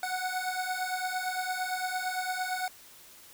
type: beating tone pair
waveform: 25% pulse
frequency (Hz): 735 / 743.8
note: F#5 / F#5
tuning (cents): -12 / +9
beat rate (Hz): 8.8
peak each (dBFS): -30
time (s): 0.03-2.68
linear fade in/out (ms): 2
effects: white hiss -53 dBFS RMS until 3.33 s